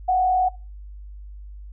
sine tone with frequency modulation, 740 Hz, F#5, in tune, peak -16 dBFS, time 0.08-0.49 s, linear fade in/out 10 ms, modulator 39.9 Hz, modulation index 0.47, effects noise-tail reverb RT60 0.3 s tail -20 dB re dry + added 50 Hz sine -36 dBFS peak until 1.72 s

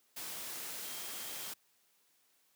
sine tone in noise, 3209 Hz, G7, 40 cents sharp, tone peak -54 dBFS, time 0.84-1.5 s, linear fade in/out 10 ms, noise white, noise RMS -43 dBFS, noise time 0.16-1.54 s, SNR -14 dB, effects white hiss -72 dBFS RMS until 2.55 s + high-pass 150 Hz 12 dB/octave

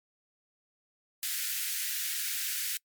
white high-pass noise, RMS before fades -33 dBFS, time 1.23-2.77 s, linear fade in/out 0 ms, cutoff 1500 Hz, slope 48 dB/octave, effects noise-tail reverb RT60 0.1 s tail -26 dB re dry + MP3 96 kbps

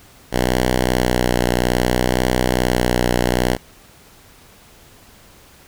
5% pulse tone with vibrato, 61.74 Hz, B1, in tune, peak -4 dBFS, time 0.31-3.58 s, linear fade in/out 50 ms, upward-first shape triangle, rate 0.63 Hz, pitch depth 30 cents each way, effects pink hiss -47 dBFS RMS until 5.67 s

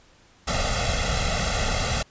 pink noise with comb filter, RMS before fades -24 dBFS, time 0.47-2.03 s, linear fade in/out 10 ms, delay 1.5 ms, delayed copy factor +1, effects pink hiss -56 dBFS RMS until 2.1 s + resampled to 16000 Hz

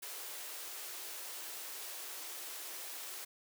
white high-pass noise, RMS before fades -45 dBFS, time 0.02-3.25 s, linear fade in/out 10 ms, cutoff 310 Hz, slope 96 dB/octave, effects none

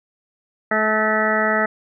harmonic tone with a mistuned harmonic, 216.2 Hz, A3, 30 cents flat, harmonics 1 / 2 / 3 / 4 / 6 / 7 / 8 / 9, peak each -25 / -26 / -22 / -27 / -23 / -27 / -25 / -23 dBFS, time 0.71-1.66 s, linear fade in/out 5 ms, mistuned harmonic 8, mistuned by +24 cents, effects none

